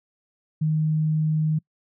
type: tone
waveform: sine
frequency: 155.56 Hz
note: D#3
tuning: in tune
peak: -19 dBFS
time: 0.61-1.59 s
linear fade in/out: 10 ms
effects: noise-tail reverb RT60 0.1 s tail -26 dB re dry

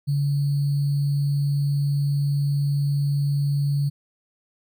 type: tone with sample-and-hold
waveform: sine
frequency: 142.4 Hz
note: C#3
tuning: 47 cents sharp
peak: -19 dBFS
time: 0.07-3.9 s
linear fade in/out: 20 ms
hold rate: 4410 Hz
effects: none

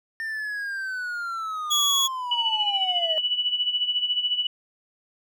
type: linear sweep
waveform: triangle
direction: down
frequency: 1810 to 620 Hz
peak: -26 dBFS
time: 0.2-3.18 s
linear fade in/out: 0 ms
type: tone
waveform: 30% pulse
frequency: 3357 Hz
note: G#7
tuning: 18 cents sharp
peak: -17 dBFS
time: 1.7-2.08 s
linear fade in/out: 20 ms
type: tone with tremolo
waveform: sine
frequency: 2956 Hz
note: F#7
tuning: 2 cents flat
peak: -19 dBFS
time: 2.31-4.47 s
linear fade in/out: 5 ms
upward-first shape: sine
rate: 14 Hz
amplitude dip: 70%
effects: none

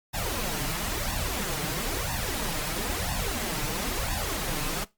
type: noise with flanger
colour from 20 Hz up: pink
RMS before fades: -30 dBFS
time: 0.13-4.85 s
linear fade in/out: 20 ms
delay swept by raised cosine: 1.1 to 6.7 ms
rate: 1 Hz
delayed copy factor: +0.9
effects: noise-tail reverb RT60 0.2 s tail -19 dB re dry + Opus 48 kbps

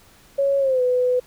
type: tone with pitch glide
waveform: sine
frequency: 554.4 to 499.7 Hz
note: C#5 to B4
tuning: 0 to +20 cents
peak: -16 dBFS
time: 0.38-1.2 s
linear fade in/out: 10 ms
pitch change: -180 cents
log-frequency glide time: 0.59-0.82 s
effects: pink hiss -52 dBFS RMS until 1.26 s

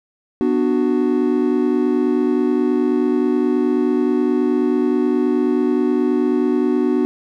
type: chord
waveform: triangle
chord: B minor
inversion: none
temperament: just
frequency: 246.9 / 296.3 / 370.4 Hz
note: B3 / D4 / F#4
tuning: 0 / +15 / +2 cents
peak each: -17 dBFS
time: 0.41-7.05 s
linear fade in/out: 0 ms
effects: none

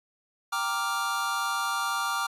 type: chord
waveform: square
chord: G minor seventh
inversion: none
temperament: equal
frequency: 784 / 932.3 / 1174.7 / 1396.9 Hz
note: G5 / Bb5 / D6 / F6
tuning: 0 / 0 / 0 / 0 cents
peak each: -37 / -35 / -31 / -32 dBFS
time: 0.52-2.27 s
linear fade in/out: 10 ms
effects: resampled to 32000 Hz

